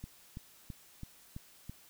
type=click train; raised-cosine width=5 ms; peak=-30 dBFS; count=6; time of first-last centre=0.04-1.696 s; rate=3.02 Hz; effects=white hiss -60 dBFS RMS until 1.89 s